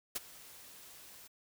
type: noise with ADSR envelope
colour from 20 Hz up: white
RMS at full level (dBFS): -34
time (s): 0.15-1.28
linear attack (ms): 11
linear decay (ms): 24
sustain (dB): -20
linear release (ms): 17
effects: none